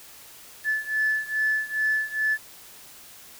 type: beating tone pair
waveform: sine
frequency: 1736 / 1738.4 Hz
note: A6 / A6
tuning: -24 / -21 cents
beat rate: 2.4 Hz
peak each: -24 / -26 dBFS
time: 0.64-2.38 s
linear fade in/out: 50 ms
effects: tanh soft clip ceiling -15 dBFS + white hiss -47 dBFS RMS until 3.39 s